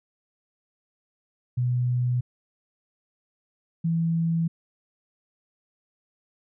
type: tone pair in turn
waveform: sine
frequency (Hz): 123.7 / 165.56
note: B2 / E3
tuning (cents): +3 / +8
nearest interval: perfect fourth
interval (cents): 505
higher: second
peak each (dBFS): -21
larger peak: neither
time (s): 1.57-2.21 / 3.84-4.48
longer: neither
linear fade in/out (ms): 10
effects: none